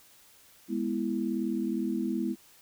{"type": "chord", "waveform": "sine", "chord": "E major", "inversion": "first", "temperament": "equal", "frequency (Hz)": [207.7, 246.9, 329.6], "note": ["G#3", "B3", "E4"], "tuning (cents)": [0, 0, 0], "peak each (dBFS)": -32, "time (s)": [0.68, 2.36], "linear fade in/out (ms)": 50, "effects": ["white hiss -58 dBFS RMS until 2.61 s"]}